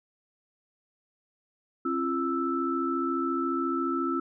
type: tone cluster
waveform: sine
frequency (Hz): 268.2 / 342.5 / 1319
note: C4 / F4 / E6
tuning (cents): +43 / -34 / +1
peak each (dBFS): -30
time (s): 1.85-4.2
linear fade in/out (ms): 5
effects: none